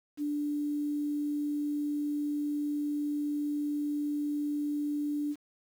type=tone with quantisation; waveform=sine; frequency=293.7 Hz; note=D4; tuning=in tune; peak=-29 dBFS; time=0.17-5.36 s; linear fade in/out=50 ms; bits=9; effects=none